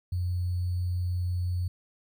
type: tone with sample-and-hold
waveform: sine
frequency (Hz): 89.4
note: F2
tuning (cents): +41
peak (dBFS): -26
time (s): 0.12-1.68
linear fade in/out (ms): 5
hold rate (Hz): 4410
effects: none